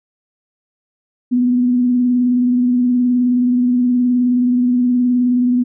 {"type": "tone with vibrato", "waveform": "sine", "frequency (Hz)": 247, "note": "B3", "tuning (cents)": 0, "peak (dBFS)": -11, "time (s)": [1.31, 5.64], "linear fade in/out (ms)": 20, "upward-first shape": "triangle", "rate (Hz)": 19, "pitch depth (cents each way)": 35, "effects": []}